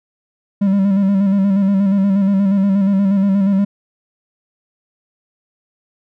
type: tone with vibrato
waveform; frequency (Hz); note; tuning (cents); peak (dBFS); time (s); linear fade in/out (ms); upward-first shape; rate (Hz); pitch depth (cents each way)
triangle; 196.6; G3; +5; -9; 0.61-3.65; 10; square; 8.4; 40
effects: none